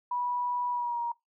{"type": "tone with pitch glide", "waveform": "sine", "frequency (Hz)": [978, 945.2], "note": ["B5", "A#5"], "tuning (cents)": [-17, 24], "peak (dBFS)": -28, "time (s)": [0.11, 1.12], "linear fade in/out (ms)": 5, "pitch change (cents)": -59, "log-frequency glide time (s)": [0.7, 1.01], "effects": ["noise-tail reverb RT60 0.2 s tail -24 dB re dry"]}